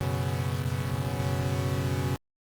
40% pulse chord, F# suspended fourth, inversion none, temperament equal, 92.5 / 123.47 / 138.59 Hz, F#2 / B2 / C#3, 0 / 0 / 0 cents, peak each -30 dBFS, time 0.01-2.16 s, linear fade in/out 0 ms, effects Opus 24 kbps

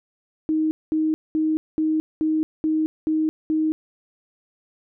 sine tone bursts, 313.2 Hz, D#4, 11 cents sharp, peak -18 dBFS, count 8, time 0.49-3.72 s, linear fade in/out 0 ms, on 220 ms, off 210 ms, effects none

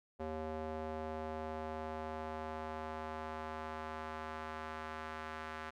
square tone with band-pass filter sweep, 78.6 Hz, D#2, 18 cents sharp, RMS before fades -43 dBFS, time 0.19-5.71 s, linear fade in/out 20 ms, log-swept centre 560 to 1400 Hz, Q 1.3, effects none

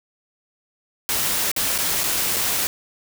white noise with dropouts, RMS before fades -22 dBFS, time 1.09-2.67 s, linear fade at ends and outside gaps 0 ms, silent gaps 1.515-1.563 / 1.779-1.786 / 2.034-2.039 / 2.362-2.366 s, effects none

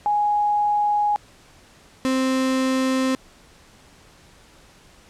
sine / 35% pulse tone pair in turn, 830.6 / 261.6 Hz, G#5 / C4, 0 / 0 cents, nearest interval octave + minor sixth, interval 2000 cents, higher first, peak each -17 dBFS, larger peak neither, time 0.06-1.16 / 2.05-3.15 s, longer neither, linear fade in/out 0 ms, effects pink hiss -51 dBFS RMS until 5.09 s + low-pass 9000 Hz 12 dB/octave

